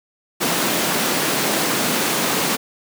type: high-pass noise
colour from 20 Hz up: pink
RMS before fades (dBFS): -20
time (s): 0.4-2.57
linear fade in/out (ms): 20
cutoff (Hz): 170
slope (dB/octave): 24
effects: none